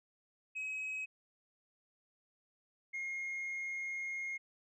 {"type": "tone pair in turn", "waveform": "sine", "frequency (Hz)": [2547, 2142], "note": ["D#7", "C7"], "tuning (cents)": [40, 40], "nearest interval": "minor third", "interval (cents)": 300, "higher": "first", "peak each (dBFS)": [-35, -35], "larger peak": "neither", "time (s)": [[0.55, 1.06], [2.93, 4.38]], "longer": "second", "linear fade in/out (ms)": 20, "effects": ["tanh soft clip ceiling -36 dBFS"]}